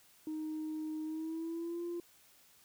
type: tone with pitch glide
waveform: sine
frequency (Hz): 311.1 to 345.2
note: D#4 to F4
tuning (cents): 0 to -20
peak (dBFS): -35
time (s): 0.27-2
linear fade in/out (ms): 2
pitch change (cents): +180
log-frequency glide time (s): 1.04-1.83
effects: tanh soft clip ceiling -34 dBFS + white hiss -64 dBFS RMS until 2.64 s